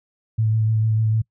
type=tone with vibrato; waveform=sine; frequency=110 Hz; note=A2; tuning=in tune; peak=-16 dBFS; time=0.38-1.22 s; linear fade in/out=10 ms; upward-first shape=sine; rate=6.7 Hz; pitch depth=20 cents each way; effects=noise-tail reverb RT60 0.1 s tail -25 dB re dry